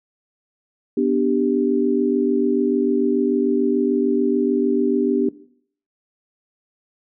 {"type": "chord", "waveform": "sine", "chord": "G major", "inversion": "first", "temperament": "equal", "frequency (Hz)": [246.9, 293.7, 392], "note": ["B3", "D4", "G4"], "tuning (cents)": [0, 0, 0], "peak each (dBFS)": -20, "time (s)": [0.97, 5.29], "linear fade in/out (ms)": 5, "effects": ["noise-tail reverb RT60 0.6 s tail -18 dB re dry"]}